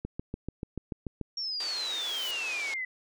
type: click train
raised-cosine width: 3 ms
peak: -21 dBFS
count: 9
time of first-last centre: 0.05-1.213 s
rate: 6.88 Hz
type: exponential sweep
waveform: sine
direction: down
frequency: 5588 to 1979 Hz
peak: -31 dBFS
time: 1.37-2.85 s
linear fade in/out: 5 ms
type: noise with exponential growth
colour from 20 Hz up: blue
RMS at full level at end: -41 dBFS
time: 1.48-2.31 s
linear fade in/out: 1 ms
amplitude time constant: 180 ms
type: band-pass noise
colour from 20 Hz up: white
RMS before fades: -41 dBFS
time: 1.6-2.74 s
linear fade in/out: 2 ms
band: 330 to 6500 Hz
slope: 24 dB/octave
effects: none